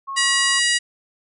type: tone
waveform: sine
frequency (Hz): 1091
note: C#6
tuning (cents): -28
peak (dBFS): -26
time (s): 0.07-0.6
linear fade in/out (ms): 20
type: harmonic tone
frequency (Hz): 960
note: B5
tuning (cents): -49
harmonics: 2 / 3 / 4 / 5 / 6 / 7 / 8 / 9 / 10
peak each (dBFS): -20 / -23 / -27 / -24 / -30 / -30 / -26 / -36 / -28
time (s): 0.16-0.79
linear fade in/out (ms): 20
effects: none